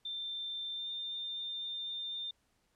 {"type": "tone with pitch glide", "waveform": "sine", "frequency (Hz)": [3573, 3604], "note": ["A7", "A7"], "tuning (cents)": [26, 41], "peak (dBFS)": -37, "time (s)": [0.05, 2.31], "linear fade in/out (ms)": 5, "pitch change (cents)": 15, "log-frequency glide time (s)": [0.75, 0.82], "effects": ["pink hiss -75 dBFS RMS until 2.75 s", "low-pass 11000 Hz 12 dB/octave"]}